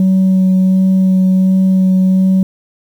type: tone with vibrato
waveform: sine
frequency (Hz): 187.9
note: F#3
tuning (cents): +27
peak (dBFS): -5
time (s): 0-2.43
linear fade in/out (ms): 2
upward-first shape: sine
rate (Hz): 1.4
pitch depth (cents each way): 10
effects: tanh soft clip ceiling -6 dBFS + 7-bit